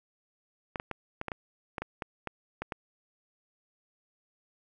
clicks, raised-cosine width 0.5 ms, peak -19 dBFS, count 12, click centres 0.758 / 0.799 / 0.913 / 1.214 / 1.283 / 1.318 / 1.782 / 1.82 / 2.022 / 2.273 / 2.62 / 2.722 s, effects none

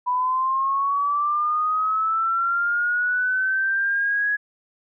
sine linear sweep, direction up, 985 to 1678 Hz, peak -19 dBFS, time 0.06-4.37 s, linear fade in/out 20 ms, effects none

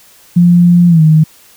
sine tone with pitch glide, 174.61 to 156.46 Hz, F3 to D#3, 0 to +10 cents, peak -3 dBFS, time 0.36-1.24 s, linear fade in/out 10 ms, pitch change -190 cents, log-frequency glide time 0.88-1.02 s, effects white hiss -43 dBFS RMS until 1.56 s

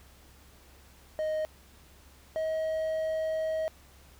triangle tone pair in turn, 622.3 / 635 Hz, D#5 / D#5, 0 / +35 cents, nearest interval unison, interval 35 cents, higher second, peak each -26 dBFS, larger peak neither, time 1.19-1.45 / 2.36-3.68 s, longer second, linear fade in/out 0 ms, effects added 68 Hz sine -57 dBFS peak until 4.19 s + pink hiss -58 dBFS RMS until 4.19 s

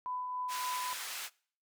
sine tone with tremolo, 1000 Hz, B5, 21 cents sharp, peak -34 dBFS, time 0.06-0.93 s, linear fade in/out 0 ms, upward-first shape triangle, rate 3.5 Hz, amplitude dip 35%
pink band-pass noise, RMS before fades -41 dBFS, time 0.48-1.3 s, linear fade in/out 50 ms, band 1400 to 16000 Hz, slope 12 dB/octave
effects noise-tail reverb RT60 0.5 s tail -24 dB re dry

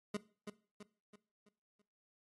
25% pulse tone with echo, 207.7 Hz, G#3, in tune, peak -32 dBFS, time 0.14-0.17 s, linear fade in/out 5 ms, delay 330 ms, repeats 5, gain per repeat -7 dB, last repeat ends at 1.82 s, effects noise-tail reverb RT60 0.4 s tail -19 dB re dry + AAC 32 kbps

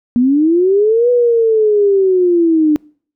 sine linear two-way sweep, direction up then down, 235.3 to 493.1 to 297.3 Hz, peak -8 dBFS, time 0.16-2.76 s, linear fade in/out 0 ms, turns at 1.1 s, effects noise-tail reverb RT60 0.5 s tail -26 dB re dry

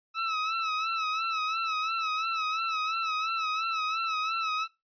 sawtooth tone with vibrato, 1300 Hz, E6, 24 cents flat, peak -24 dBFS, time 0.14-4.68 s, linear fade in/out 50 ms, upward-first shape sine, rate 2.9 Hz, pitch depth 61 cents each way, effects noise-tail reverb RT60 0.2 s tail -18 dB re dry + resampled to 11025 Hz

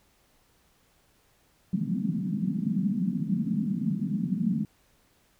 white band-pass noise, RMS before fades -28 dBFS, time 1.73-4.65 s, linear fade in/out 2 ms, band 160 to 230 Hz, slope 48 dB/octave, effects pink hiss -65 dBFS RMS until 5.39 s

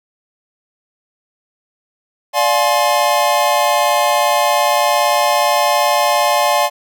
square chord, D half-diminished seventh, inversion none, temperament just, 587.3 / 704.8 / 845.8 / 1057.2 Hz, D5 / F5 / Ab5 / C6, 0 / +16 / +31 / +18 cents, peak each -18 / -18 / -18 / -19 dBFS, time 2.33-6.7 s, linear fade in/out 50 ms, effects none

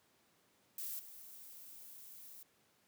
violet noise with level steps, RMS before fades -43 / -54 dBFS, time 0.78-2.43 s, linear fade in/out 2 ms, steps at 0.99 s, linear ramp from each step 5 ms, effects pink hiss -72 dBFS RMS until 2.87 s + high-pass 150 Hz 12 dB/octave

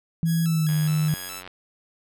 sine tone with pitch glide, 164.8 to 153.76 Hz, E3 to D#3, 0 to -20 cents, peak -19 dBFS, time 0.23-1.14 s, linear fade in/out 0 ms, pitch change -120 cents, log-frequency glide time 0.45-0.68 s
5% pulse tone with vibrato, 1480 Hz, F#6, in tune, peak -23 dBFS, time 0.25-1.43 s, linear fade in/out 50 ms, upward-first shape square, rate 2.4 Hz, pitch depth 200 cents each way
click train, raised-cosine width 0.3 ms, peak -23 dBFS, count 73, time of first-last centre 0.69-1.476 s, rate 91.6 Hz
effects none

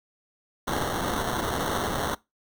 white noise with sample-and-hold, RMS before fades -28 dBFS, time 0.67-2.15 s, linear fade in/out 10 ms, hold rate 2450 Hz, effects noise-tail reverb RT60 0.2 s tail -21 dB re dry

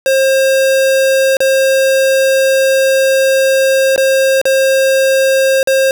square tone with dropouts, 534 Hz, C5, 35 cents sharp, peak -9 dBFS, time 0.06-5.91 s, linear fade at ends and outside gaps 1 ms, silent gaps 1.369-1.404 / 3.961-3.978 / 4.415-4.454 / 5.63-5.673 s, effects none

